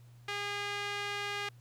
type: tone with band-pass filter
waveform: sawtooth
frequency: 407.8 Hz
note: G#4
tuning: 32 cents flat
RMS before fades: -37 dBFS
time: 0.28-1.49 s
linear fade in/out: 5 ms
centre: 2400 Hz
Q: 1.1
effects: added 120 Hz sine -53 dBFS peak until 1.6 s + pink hiss -68 dBFS RMS until 1.6 s